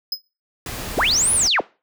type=tone with exponential decay; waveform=square; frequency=5070 Hz; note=D#8; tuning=32 cents sharp; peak=-18 dBFS; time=0.12-0.21 s; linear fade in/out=5 ms; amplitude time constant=19 ms
type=noise; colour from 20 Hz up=pink; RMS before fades=-30 dBFS; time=0.66-1.48 s; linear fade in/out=2 ms
type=linear two-way sweep; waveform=sine; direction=up then down; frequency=74.9 to 10470 to 107.7 Hz; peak=-15 dBFS; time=0.97-1.61 s; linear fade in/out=10 ms; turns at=1.33 s
effects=noise-tail reverb RT60 0.3 s tail -21 dB re dry